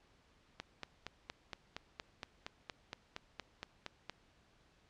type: click train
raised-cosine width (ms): 0.2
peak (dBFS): -24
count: 16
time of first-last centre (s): 0.6-4.097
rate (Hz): 4.29
effects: pink hiss -69 dBFS RMS until 4.89 s + low-pass 5000 Hz 12 dB/octave